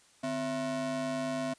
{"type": "ring-modulated tone", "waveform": "square", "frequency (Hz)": 203.2, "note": "G#3", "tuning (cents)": -38, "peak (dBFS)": -29, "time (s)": [0.23, 1.54], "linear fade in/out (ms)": 10, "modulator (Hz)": 461, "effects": ["white hiss -62 dBFS RMS until 1.58 s", "resampled to 22050 Hz"]}